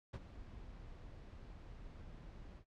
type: noise with ADSR envelope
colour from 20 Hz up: brown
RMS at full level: -40 dBFS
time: 0.13-2.65 s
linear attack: 11 ms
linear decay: 42 ms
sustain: -13 dB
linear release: 90 ms
effects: noise-tail reverb RT60 0.1 s tail -21 dB re dry + low-pass 5000 Hz 12 dB/octave